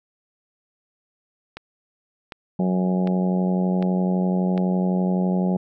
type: click train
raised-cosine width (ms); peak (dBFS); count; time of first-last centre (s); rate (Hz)
0.3; -18; 5; 1.57-4.578; 1.33
type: harmonic tone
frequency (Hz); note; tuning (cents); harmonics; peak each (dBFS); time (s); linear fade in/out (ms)
91.9; F#2; -11; 2 / 3 / 4 / 5 / 6 / 7 / 8 / 9; -19 / -35 / -30 / -33 / -33 / -34 / -38 / -35; 2.59-5.57; 5
effects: none